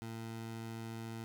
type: tone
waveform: 20% pulse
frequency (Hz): 113.4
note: A#2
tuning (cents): -47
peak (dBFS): -37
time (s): 0.02-1.24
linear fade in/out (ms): 0
effects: none